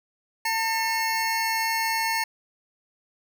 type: tone pair together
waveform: 25% pulse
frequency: 900.4 / 2177 Hz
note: A5 / C#7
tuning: +40 / -32 cents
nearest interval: octave + minor third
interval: 1528 cents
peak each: -21 / -25 dBFS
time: 0.45-2.24 s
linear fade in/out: 5 ms
effects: none